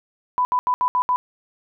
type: tone bursts at uneven times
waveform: sine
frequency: 996 Hz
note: B5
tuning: 14 cents sharp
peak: -16 dBFS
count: 6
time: 0.38-0.45 / 0.52-0.59 / 0.67-0.74 / 0.81-0.88 / 0.95-1.02 / 1.09-1.16 s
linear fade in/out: 0 ms
effects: none